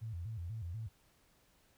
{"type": "tone with vibrato", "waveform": "sine", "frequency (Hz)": 97.8, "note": "G2", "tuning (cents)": -4, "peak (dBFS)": -39, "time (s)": [0.01, 0.89], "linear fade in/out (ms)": 20, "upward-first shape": "square", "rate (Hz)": 4.1, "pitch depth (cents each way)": 230, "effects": ["pink hiss -70 dBFS RMS until 1.77 s"]}